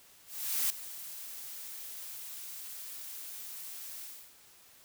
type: noise with ADSR envelope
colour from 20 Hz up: blue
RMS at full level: -29 dBFS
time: 0.26-4.34 s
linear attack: 440 ms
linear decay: 4 ms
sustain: -15 dB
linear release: 330 ms
effects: white hiss -59 dBFS RMS until 4.84 s